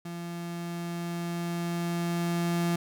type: tone with level ramp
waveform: 35% pulse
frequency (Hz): 171.3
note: F3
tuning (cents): -33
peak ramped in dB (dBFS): -34 to -23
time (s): 0.05-2.76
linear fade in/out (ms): 5
effects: none